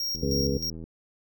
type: tone with tremolo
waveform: square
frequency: 5588 Hz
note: F8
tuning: in tune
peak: -28 dBFS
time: 0-0.7 s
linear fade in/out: 2 ms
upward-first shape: square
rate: 3.2 Hz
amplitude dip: 70%
type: click train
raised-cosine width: 3 ms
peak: -28 dBFS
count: 57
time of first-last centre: 0.15-0.84 s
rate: 81.2 Hz
type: harmonic tone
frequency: 69.3 Hz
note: C#2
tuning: in tune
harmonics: 1 / 2 / 3 / 4 / 6 / 7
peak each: -31 / -31 / -31 / -31 / -31 / -31 dBFS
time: 0.22-0.58 s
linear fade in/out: 10 ms
effects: none